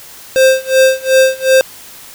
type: tone with tremolo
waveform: square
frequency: 525 Hz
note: C5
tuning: 6 cents sharp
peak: -5 dBFS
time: 0.36-1.61 s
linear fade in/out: 0 ms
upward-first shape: sine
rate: 2.7 Hz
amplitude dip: 95%
effects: white hiss -35 dBFS RMS until 2.14 s